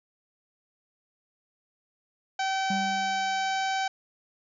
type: harmonic tone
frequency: 769 Hz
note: G5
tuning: 33 cents flat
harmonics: 1 / 2 / 3 / 4 / 5 / 6 / 7 / 8 / 9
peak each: -27 / -33 / -37 / -39 / -41 / -43 / -44 / -45 / -46 dBFS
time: 2.39-3.88 s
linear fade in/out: 5 ms
type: tone with exponential decay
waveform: triangle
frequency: 196 Hz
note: G3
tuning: in tune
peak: -25 dBFS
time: 2.7-3.72 s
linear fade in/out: 5 ms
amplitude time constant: 220 ms
effects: none